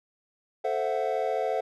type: chord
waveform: triangle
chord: F# half-diminished seventh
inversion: first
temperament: equal with one note detuned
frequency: 440 / 523.3 / 666.1 / 740 Hz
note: A4 / C5 / E5 / F#5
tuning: 0 / 0 / +18 / 0 cents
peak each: -29 dBFS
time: 0.64-1.61 s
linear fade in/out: 10 ms
effects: none